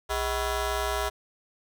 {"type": "ring-modulated tone", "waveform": "15% pulse", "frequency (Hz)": 348.3, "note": "F4", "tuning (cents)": -5, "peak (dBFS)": -17, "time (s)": [0.09, 1.1], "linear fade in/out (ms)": 20, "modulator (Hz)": 288, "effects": []}